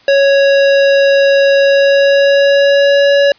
square tone with pitch glide, 554.4 to 563.8 Hz, C#5 to C#5, 0 to +29 cents, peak -7 dBFS, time 0.08-3.32 s, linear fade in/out 2 ms, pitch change +29 cents, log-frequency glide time 1.59-3.12 s, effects white hiss -46 dBFS RMS until 3.38 s + resampled to 11025 Hz

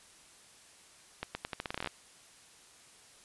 accelerating click train, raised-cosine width 0.3 ms, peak -19 dBFS, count 14, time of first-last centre 1.23-1.873 s, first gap 120 ms, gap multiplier 0.83, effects white hiss -58 dBFS RMS until 3.24 s + resampled to 24000 Hz

